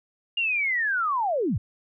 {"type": "linear sweep", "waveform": "sine", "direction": "down", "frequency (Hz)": [2839, 70.6], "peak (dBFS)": -22, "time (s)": [0.37, 1.58], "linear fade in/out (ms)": 5, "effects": []}